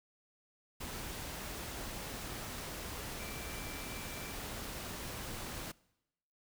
sine tone in noise, 2341 Hz, D7, 6 cents flat, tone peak -51 dBFS, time 3.19-4.34 s, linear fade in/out 10 ms, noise pink, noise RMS -43 dBFS, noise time 0.8-5.72 s, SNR -11 dB, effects noise-tail reverb RT60 0.9 s tail -23 dB re dry

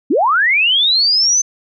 sine linear sweep, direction up, 226.9 to 6240 Hz, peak -10 dBFS, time 0.1-1.42 s, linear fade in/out 10 ms, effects none

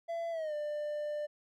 triangle tone with pitch glide, 672 to 595.2 Hz, E5 to D5, +33 to +23 cents, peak -32 dBFS, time 0.08-1.27 s, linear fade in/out 20 ms, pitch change -210 cents, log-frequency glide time 0.31-0.54 s, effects none

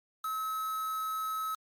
triangle tone with quantisation, 1289 Hz, E6, 39 cents flat, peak -30 dBFS, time 0.24-1.55 s, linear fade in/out 5 ms, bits 7, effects MP3 96 kbps

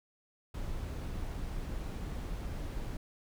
brown noise, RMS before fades -38 dBFS, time 0.54-2.97 s, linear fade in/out 5 ms, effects none

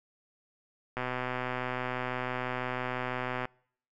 click train, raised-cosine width 0.5 ms, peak -18 dBFS, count 314, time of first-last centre 0.97-3.454 s, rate 126 Hz, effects noise-tail reverb RT60 0.6 s tail -26 dB re dry

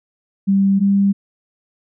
sine tone pair in turn, 196 / 198.39 Hz, G3 / G3, 0 / +21 cents, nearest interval unison, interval 21 cents, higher second, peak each -11 dBFS, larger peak neither, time 0.47-0.8 / 0.8-1.13 s, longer neither, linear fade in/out 20 ms, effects none

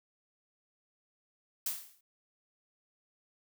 blue noise with exponential decay, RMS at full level -31 dBFS, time 1.66-2.01 s, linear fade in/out 5 ms, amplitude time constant 74 ms, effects none

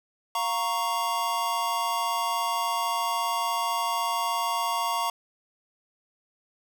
square chord, Bb minor, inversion second, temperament equal, 698.5 / 932.3 / 1108.7 Hz, F5 / Bb5 / Db6, 0 / 0 / 0 cents, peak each -33 / -29 / -30 dBFS, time 0.35-5.1 s, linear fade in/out 2 ms, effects none

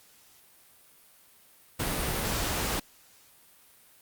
pink noise, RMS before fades -30 dBFS, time 1.79-2.8 s, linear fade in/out 10 ms, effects white hiss -58 dBFS RMS until 4.01 s + Opus 48 kbps

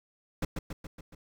brown noise with echo, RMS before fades -29 dBFS, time 0.42-0.45 s, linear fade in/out 5 ms, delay 140 ms, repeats 5, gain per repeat -4 dB, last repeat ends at 1.15 s, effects none

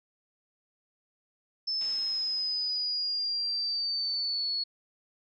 sine linear sweep, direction down, 5274 to 4364 Hz, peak -28 dBFS, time 1.67-4.64 s, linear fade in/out 10 ms
white noise with exponential decay, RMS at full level -44 dBFS, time 1.81-4.21 s, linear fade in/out 2 ms, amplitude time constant 520 ms
effects resampled to 16000 Hz

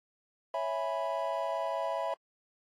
triangle chord, C# minor seventh, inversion none, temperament equal, 554.4 / 659.3 / 830.6 / 987.8 Hz, C#5 / E5 / G#5 / B5, 0 / 0 / 0 / 0 cents, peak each -35 / -32 / -38 / -34 dBFS, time 0.54-2.14 s, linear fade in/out 2 ms, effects AAC 48 kbps

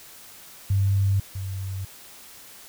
sine tone pair in turn, 98.3 / 96 Hz, G2 / G2, +5 / -36 cents, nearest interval unison, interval 41 cents, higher first, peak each -18 / -28 dBFS, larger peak first, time 0.7-1.2 / 1.35-1.85 s, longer neither, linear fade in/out 5 ms, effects white hiss -46 dBFS RMS until 2.68 s

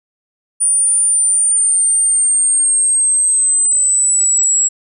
sine linear sweep, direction down, 9397 to 7680 Hz, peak -10 dBFS, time 0.6-4.69 s, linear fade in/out 20 ms, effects none

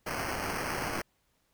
violet noise with sample-and-hold, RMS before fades -34 dBFS, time 0.06-1.02 s, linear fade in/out 10 ms, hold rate 3675 Hz, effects pink hiss -73 dBFS RMS until 1.53 s

